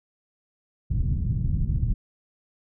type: low-pass noise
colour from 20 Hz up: white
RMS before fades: -24 dBFS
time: 0.9-1.94 s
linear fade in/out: 10 ms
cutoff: 140 Hz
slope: 24 dB/octave
effects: none